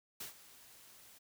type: noise with ADSR envelope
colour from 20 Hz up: white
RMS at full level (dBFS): -43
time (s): 0.2-1.19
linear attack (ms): 7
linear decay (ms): 120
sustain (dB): -16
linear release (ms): 19
effects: none

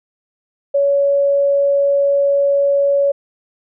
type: tone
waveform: sine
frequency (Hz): 562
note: C#5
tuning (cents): +24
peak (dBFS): -11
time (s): 0.74-3.12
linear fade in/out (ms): 10
effects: none

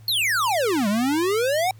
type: exponential two-way sweep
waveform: square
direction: down then up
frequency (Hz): 4435 to 196 to 779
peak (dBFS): -20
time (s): 0.08-1.71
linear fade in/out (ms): 2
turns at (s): 0.88
effects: added 109 Hz sine -43 dBFS peak until 1.79 s + pink hiss -58 dBFS RMS until 1.79 s

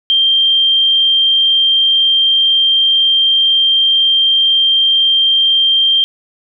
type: tone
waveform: sine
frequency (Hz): 3171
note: G7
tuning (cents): +19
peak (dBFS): -8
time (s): 0.1-6.04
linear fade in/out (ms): 0
effects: none

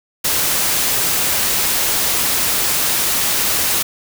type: noise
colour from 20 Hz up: white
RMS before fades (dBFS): -17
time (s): 0.24-3.83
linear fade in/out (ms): 10
effects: none

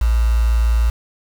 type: tone with quantisation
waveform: sine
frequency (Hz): 57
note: A#1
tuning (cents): -38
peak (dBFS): -12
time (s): 0.01-0.9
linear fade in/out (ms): 5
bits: 5
effects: none

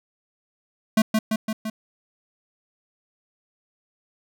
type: tone with echo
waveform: square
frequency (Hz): 218.4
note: A3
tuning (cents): -13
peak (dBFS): -15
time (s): 0.97-1.02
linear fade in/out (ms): 5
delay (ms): 170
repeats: 4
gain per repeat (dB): -3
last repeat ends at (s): 1.7
effects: none

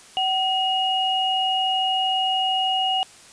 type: tone pair together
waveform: sine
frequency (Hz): 757.1 / 2876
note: F#5 / F#7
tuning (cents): +40 / -50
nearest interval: octave + major seventh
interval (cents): 2310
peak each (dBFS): -22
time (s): 0.17-3.03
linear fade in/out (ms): 0
effects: white hiss -47 dBFS RMS until 3.32 s + resampled to 22050 Hz

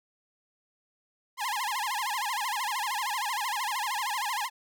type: tone with vibrato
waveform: sawtooth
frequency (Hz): 932.3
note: A#5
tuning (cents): 0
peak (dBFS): -25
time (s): 1.37-4.5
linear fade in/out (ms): 50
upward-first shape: sine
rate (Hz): 13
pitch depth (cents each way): 240
effects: none

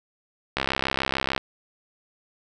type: click train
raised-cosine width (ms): 0.3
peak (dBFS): -7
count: 55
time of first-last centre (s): 0.57-1.378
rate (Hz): 66.8
effects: none

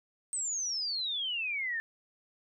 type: exponential sweep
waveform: sine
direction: down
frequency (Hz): 8360 to 1760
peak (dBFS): -31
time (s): 0.33-1.8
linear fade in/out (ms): 0
effects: none

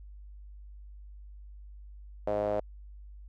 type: tone with band-pass filter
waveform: sawtooth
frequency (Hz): 103.83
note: G#2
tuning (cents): 0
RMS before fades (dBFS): -30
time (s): 2.27-2.6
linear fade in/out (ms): 5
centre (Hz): 590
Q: 5.9
effects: added 50 Hz sine -45 dBFS peak until 3.28 s + AAC 64 kbps

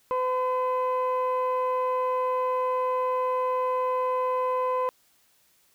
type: tone pair together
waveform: sine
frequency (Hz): 508 / 1016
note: B4 / B5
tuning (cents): +49 / +49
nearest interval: octave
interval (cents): 1200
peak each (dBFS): -24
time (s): 0.11-4.89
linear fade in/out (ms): 0
effects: tanh soft clip ceiling -20 dBFS + white hiss -64 dBFS RMS until 5.74 s

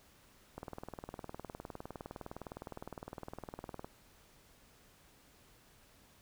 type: click train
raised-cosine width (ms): 1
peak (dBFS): -29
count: 65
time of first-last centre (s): 0.58-3.845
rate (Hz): 19.6
effects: pink hiss -64 dBFS RMS until 6.21 s

